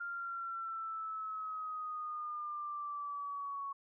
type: exponential sweep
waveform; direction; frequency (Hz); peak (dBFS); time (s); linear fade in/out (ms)
sine; down; 1400 to 1108.7; -38; 0-3.73; 10
effects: none